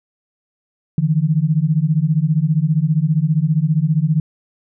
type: beating tone pair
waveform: sine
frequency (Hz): 148.6 / 163.6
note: D3 / E3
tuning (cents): +21 / -13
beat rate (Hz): 15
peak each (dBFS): -16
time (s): 0.98-4.2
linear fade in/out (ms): 2
effects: none